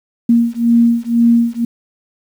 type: beating tone pair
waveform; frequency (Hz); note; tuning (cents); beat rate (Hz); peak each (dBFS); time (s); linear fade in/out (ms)
sine; 233.1 / 235.1; A#3 / A#3; 0 / +15; 2; -12; 0.29-1.65; 5
effects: 7-bit